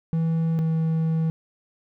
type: tone pair in turn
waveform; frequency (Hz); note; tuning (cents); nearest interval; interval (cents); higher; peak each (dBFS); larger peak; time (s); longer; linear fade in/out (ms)
triangle; 163.3 / 161.33; E3 / E3; -16 / -37; unison; 21; first; -18; neither; 0.13-0.59 / 0.59-1.3; second; 0
effects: none